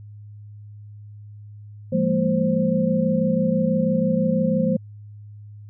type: tone cluster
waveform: sine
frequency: 170.3 / 202.7 / 228.8 / 523 Hz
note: F3 / G#3 / A#3 / C5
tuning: -43 / -42 / -32 / -1 cents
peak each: -23 dBFS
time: 1.92-4.77 s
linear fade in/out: 10 ms
effects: added 104 Hz sine -38 dBFS peak until 5.69 s